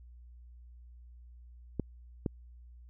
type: clicks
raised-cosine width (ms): 3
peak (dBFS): -18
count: 2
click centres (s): 1.797 / 2.262
effects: added 60 Hz sine -50 dBFS peak until 2.89 s